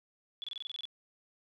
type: tone bursts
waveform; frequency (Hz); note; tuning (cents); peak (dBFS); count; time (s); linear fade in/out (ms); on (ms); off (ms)
sine; 3428; A7; -46; -37; 10; 0.42-0.854; 0; 20; 26
effects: none

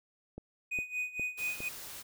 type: click train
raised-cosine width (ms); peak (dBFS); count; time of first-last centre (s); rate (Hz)
2; -29; 4; 0.38-1.604; 2.45
type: tone with tremolo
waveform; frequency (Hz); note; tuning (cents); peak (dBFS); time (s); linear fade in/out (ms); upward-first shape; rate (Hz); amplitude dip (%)
triangle; 2489; D#7; 0; -29; 0.71-1.69; 10; sine; 4.3; 85
type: noise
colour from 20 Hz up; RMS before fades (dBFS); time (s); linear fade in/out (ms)
white; -45; 1.37-2.03; 20
effects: none

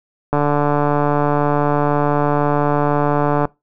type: click train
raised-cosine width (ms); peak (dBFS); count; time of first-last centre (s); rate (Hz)
1; -3; 457; 0.33-3.453; 146
effects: noise-tail reverb RT60 0.2 s tail -22 dB re dry

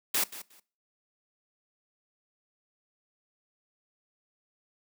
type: noise with echo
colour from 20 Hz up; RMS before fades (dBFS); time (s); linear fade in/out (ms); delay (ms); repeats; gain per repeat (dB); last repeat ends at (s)
white; -27; 0.14-0.24; 5; 180; 2; -15; 0.6
effects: noise-tail reverb RT60 0.4 s tail -21 dB re dry + high-pass 200 Hz 12 dB/octave

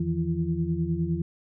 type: tone cluster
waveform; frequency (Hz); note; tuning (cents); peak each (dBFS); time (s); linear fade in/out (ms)
sine; 82.8 / 159.3 / 169.1 / 339.8; E2 / D#3 / E3 / F4; +8 / +41 / +44 / -47; -33 / -29 / -27 / -33; 0-1.22; 5
effects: none

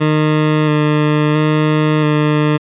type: tone with vibrato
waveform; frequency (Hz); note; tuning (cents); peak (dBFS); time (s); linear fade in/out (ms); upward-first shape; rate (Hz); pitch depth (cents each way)
20% pulse; 152.1; D#3; -39; -6; 0-2.58; 20; square; 0.74; 15
effects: resampled to 8000 Hz

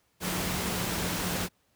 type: tone in noise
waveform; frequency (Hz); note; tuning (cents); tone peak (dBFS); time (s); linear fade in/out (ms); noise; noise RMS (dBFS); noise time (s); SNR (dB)
sine; 180.4; F#3; -44; -36; 0.2-1.49; 50; pink; -31; 0.2-1.49; -8
effects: pink hiss -70 dBFS RMS until 1.75 s + high-pass 60 Hz 12 dB/octave

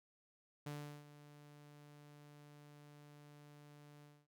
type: tone with ADSR envelope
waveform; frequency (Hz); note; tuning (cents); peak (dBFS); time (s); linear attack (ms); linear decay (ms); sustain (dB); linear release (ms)
sawtooth; 146.83; D3; 0; -39; 0.66-4.27; 6; 370; -15; 240
effects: none

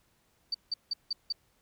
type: tone bursts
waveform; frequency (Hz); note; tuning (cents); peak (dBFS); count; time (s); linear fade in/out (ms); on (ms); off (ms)
sine; 4612; D8; -32; -28; 5; 0.52-1.325; 5; 25; 170
effects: pink hiss -70 dBFS RMS until 1.61 s

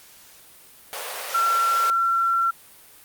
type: high-pass noise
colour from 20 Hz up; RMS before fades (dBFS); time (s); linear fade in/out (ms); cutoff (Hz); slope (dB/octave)
pink; -32; 0.93-1.9; 0; 460; 48
type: tone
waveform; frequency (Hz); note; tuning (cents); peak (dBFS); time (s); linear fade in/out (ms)
sine; 1358; F6; -49; -18; 1.34-2.51; 10
effects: white hiss -49 dBFS RMS until 3.04 s + Opus 48 kbps

